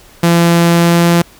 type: tone with pitch glide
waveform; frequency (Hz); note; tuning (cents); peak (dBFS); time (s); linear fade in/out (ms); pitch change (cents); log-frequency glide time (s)
sawtooth; 170 to 171.08; F3 to F3; -46 to -35; -3; 0.23-1.22; 5; +11; 0.71-1.1
effects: pink hiss -42 dBFS RMS until 1.39 s